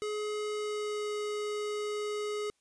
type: tone with pitch glide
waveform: square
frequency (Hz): 421.9 to 419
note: G#4 to G#4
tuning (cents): +27 to +15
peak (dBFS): -33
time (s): 0.02-2.5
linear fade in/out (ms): 0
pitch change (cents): -12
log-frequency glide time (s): 0.54-1.14
effects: white hiss -75 dBFS RMS until 2.6 s + resampled to 22050 Hz